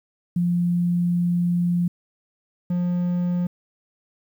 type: tone pair in turn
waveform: sine / triangle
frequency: 174.61 / 176.84 Hz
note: F3 / F3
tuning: 0 / +22 cents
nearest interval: unison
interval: 22 cents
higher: second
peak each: -18 dBFS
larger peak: neither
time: 0.36-1.88 / 2.7-3.47 s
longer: first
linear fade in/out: 5 ms
effects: 9-bit